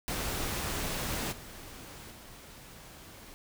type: noise with level steps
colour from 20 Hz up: pink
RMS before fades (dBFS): -34 / -47 / -50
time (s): 0.08-3.34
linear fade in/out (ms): 0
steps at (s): 1.31 / 2.1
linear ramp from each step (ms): 20
effects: none